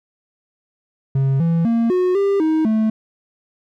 triangle tone with pitch steps, 135.2 / 166.6 / 231 / 364.6 / 397.6 / 315.5 / 218.8 Hz, C#3 / E3 / A#3 / F#4 / G4 / D#4 / A3, -43 / +19 / -16 / -25 / +25 / +24 / -9 cents, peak -12 dBFS, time 1.15-2.9 s, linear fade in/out 5 ms, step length 250 ms, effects none

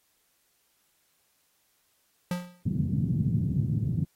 square tone with exponential decay, 177.7 Hz, F3, 30 cents sharp, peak -25 dBFS, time 2.31-2.63 s, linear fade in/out 2 ms, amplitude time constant 69 ms
pink band-pass noise, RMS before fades -27 dBFS, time 2.65-4.05 s, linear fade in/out 10 ms, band 110 to 190 Hz, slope 24 dB/octave
effects white hiss -70 dBFS RMS until 4.15 s + AAC 48 kbps

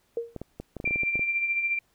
sine tone with exponential decay, 466.2 Hz, A#4, in tune, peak -23 dBFS, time 0.17-0.37 s, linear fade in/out 2 ms, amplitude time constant 43 ms
clicks, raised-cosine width 2 ms, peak -22 dBFS, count 12, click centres 0.363 / 0.416 / 0.6 / 0.767 / 0.801 / 0.843 / 0.876 / 0.909 / 0.959 / 1.034 / 1.156 / 1.194 s
sine tone with tremolo, 2364 Hz, D7, 11 cents sharp, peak -22 dBFS, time 0.85-1.79 s, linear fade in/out 5 ms, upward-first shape sine, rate 14 Hz, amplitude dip 50%
effects pink hiss -68 dBFS RMS until 1.94 s

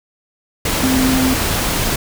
sine tone in noise, 260.1 Hz, C4, 10 cents flat, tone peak -14 dBFS, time 0.83-1.34 s, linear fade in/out 5 ms, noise pink, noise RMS -18 dBFS, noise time 0.65-1.96 s, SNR +1 dB, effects none

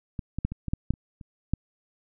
clicks, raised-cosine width 5 ms, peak -19 / -17 / -13 / -21 / -19 / -12 / -9 / -29 / -30 / -11 dBFS, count 10, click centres 0.192 / 0.386 / 0.45 / 0.52 / 0.683 / 0.735 / 0.906 / 0.938 / 1.212 / 1.536 s, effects none

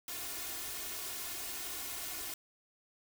white noise with comb filter, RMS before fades -41 dBFS, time 0.08-2.34 s, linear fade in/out 2 ms, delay 2.8 ms, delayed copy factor +0.75, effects none

